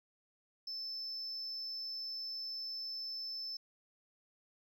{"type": "tone", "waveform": "triangle", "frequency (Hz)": 5274, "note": "E8", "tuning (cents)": 0, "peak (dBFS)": -37, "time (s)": [0.67, 3.57], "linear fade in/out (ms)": 5, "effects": ["tanh soft clip ceiling -36 dBFS", "13-bit"]}